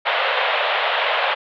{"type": "band-pass noise", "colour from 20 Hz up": "pink", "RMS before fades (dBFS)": -20, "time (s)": [0.05, 1.35], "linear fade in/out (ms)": 20, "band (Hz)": [520, 3600], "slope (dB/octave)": 48, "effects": []}